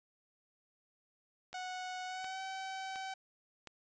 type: click train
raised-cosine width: 0.2 ms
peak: -30 dBFS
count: 4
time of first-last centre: 1.53-3.673 s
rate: 1.4 Hz
type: tone with pitch glide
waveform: sawtooth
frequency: 737 to 765.2 Hz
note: F#5 to G5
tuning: -7 to -42 cents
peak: -36 dBFS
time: 1.54-3.14 s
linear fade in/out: 5 ms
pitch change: +65 cents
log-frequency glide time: 2.06-2.41 s
effects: resampled to 16000 Hz